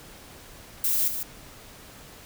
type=noise with echo; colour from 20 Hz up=violet; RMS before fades=-24 dBFS; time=0.84-1.08 s; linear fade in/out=2 ms; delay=150 ms; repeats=1; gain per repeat=-7 dB; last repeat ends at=1.23 s; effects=pink hiss -47 dBFS RMS until 2.25 s